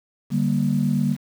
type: chord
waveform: sine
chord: G minor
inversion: second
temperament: just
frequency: 147 / 196 / 235.2 Hz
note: D3 / G3 / Bb3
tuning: +2 / 0 / +16 cents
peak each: -22 dBFS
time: 0.3-1.17 s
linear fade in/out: 50 ms
effects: tanh soft clip ceiling -9 dBFS + 7-bit